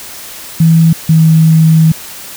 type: tone pair in turn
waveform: sine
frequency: 163.3 / 160.31 Hz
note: E3 / E3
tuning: -16 / -48 cents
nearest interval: unison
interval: 32 cents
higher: first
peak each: -3 dBFS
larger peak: neither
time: 0.6-0.93 / 1.09-1.92 s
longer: second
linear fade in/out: 5 ms
effects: white hiss -28 dBFS RMS until 2.36 s